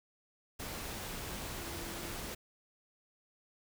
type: tone in noise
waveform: sine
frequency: 340 Hz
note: F4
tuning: 46 cents flat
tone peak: -49 dBFS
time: 1.57-2.15 s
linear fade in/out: 10 ms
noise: pink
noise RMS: -42 dBFS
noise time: 0.59-2.35 s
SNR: -10 dB
effects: none